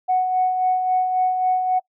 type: tone with tremolo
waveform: sine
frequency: 740 Hz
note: F#5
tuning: in tune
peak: -14 dBFS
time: 0.08-1.8 s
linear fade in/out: 20 ms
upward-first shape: sine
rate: 3.7 Hz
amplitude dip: 45%
effects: noise-tail reverb RT60 0.1 s tail -24 dB re dry + tanh soft clip ceiling -10 dBFS